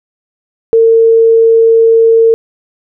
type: tone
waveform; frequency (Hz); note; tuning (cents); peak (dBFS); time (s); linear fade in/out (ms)
sine; 454; A#4; -46; -3; 0.73-2.34; 0
effects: none